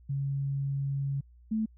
sine tone pair in turn, 138.59 / 219 Hz, C#3 / A3, 0 / -8 cents, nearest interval minor sixth, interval 792 cents, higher second, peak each -28 / -26 dBFS, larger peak second, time 0.09-1.21 / 1.51-1.66 s, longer first, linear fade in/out 10 ms, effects added 60 Hz sine -53 dBFS peak until 1.77 s

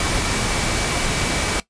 sine tone in noise, 2294 Hz, D7, 41 cents flat, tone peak -32 dBFS, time 0-1.6 s, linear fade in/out 2 ms, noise pink, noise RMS -21 dBFS, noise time 0-1.6 s, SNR -14 dB, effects noise-tail reverb RT60 0.1 s tail -17 dB re dry + resampled to 22050 Hz

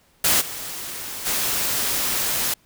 white noise with level steps, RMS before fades -18 / -32 / -23 dBFS, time 0.24-2.54 s, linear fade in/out 5 ms, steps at 0.4 / 1.25 s, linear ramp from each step 20 ms, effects pink hiss -59 dBFS RMS until 2.65 s

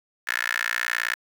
15% pulse tone with high-pass filter, 59 Hz, A#1, 22 cents sharp, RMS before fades -27 dBFS, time 0.27-1.15 s, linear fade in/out 10 ms, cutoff 1700 Hz, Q 5.3, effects 8-bit

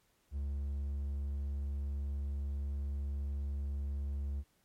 triangle tone with hard clipping, 70.4 Hz, C#2, 27 cents sharp, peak -35 dBFS, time 0.31-4.44 s, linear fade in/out 50 ms, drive 6 dB, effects pink hiss -73 dBFS RMS until 4.64 s + MP3 64 kbps

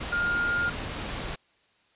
sine tone in noise, 1414 Hz, F6, 21 cents sharp, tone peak -24 dBFS, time 0.12-0.7 s, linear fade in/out 10 ms, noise pink, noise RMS -34 dBFS, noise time 0-1.36 s, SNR +7 dB, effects white hiss -65 dBFS RMS until 1.95 s + resampled to 8000 Hz

